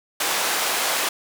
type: band-pass noise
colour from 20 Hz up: pink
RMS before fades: -23 dBFS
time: 0.2-1.09 s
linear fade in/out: 5 ms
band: 640 to 16000 Hz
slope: 12 dB/octave
effects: none